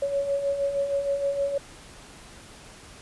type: beating tone pair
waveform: sine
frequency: 554.4 / 560.8 Hz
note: C#5 / C#5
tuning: 0 / +20 cents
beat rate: 6.4 Hz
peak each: -32 / -24 dBFS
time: 0.02-1.58 s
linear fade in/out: 5 ms
effects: pink hiss -47 dBFS RMS until 3.01 s + resampled to 24000 Hz